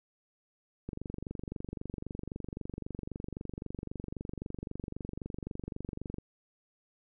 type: click train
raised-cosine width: 3 ms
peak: -25 dBFS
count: 127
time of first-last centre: 0.89-6.184 s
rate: 23.8 Hz
effects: none